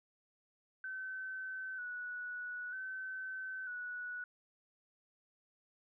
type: tone with vibrato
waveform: sine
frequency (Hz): 1500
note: F#6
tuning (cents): +23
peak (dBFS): -40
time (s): 0.84-4.24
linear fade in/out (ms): 2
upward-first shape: square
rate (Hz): 0.53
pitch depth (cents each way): 34
effects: none